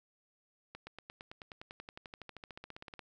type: accelerating click train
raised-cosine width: 0.3 ms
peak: -30 dBFS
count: 28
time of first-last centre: 0.75-2.992 s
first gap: 120 ms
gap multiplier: 0.97
effects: none